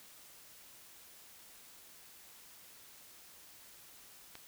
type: click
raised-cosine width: 0.2 ms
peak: -30 dBFS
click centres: 4.354 s
effects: white hiss -57 dBFS RMS until 4.47 s